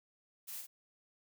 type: noise with echo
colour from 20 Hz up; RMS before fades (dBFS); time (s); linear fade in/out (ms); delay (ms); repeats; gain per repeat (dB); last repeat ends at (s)
blue; -45; 0.47-0.62; 20; 50; 1; -4; 0.67
effects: none